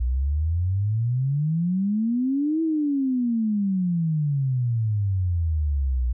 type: exponential two-way sweep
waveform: sine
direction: up then down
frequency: 59 to 327.9 to 59 Hz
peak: -20 dBFS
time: 0-6.13 s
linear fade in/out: 10 ms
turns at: 2.62 s
effects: none